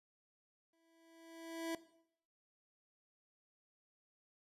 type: tone with exponential growth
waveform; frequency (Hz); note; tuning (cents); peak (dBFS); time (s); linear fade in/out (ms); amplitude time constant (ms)
25% pulse; 329.6; E4; 0; -33; 0.73-1.75; 2; 220
effects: noise-tail reverb RT60 0.7 s tail -17 dB re dry + resampled to 32000 Hz